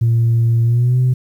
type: tone with pitch glide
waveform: sine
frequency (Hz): 115.8 to 127.01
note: A#2 to B2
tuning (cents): -11 to +49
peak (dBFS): -9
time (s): 0.01-1.14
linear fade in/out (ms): 10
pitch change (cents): +160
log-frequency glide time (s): 0.64-0.99
effects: tanh soft clip ceiling -8 dBFS + 8-bit